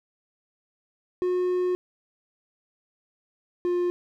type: tone pair in turn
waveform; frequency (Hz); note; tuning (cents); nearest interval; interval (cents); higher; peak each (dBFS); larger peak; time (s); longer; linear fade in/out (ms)
triangle; 362.1 / 353.8; F#4 / F4; -37 / +23; unison; 40; first; -20; neither; 1.22-1.75 / 3.65-3.9; first; 0
effects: none